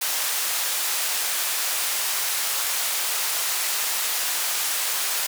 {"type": "band-pass noise", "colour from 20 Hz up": "white", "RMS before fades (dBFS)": -25, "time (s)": [0.01, 5.27], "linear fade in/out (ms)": 10, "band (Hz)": [680, 16000], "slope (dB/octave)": 12, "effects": []}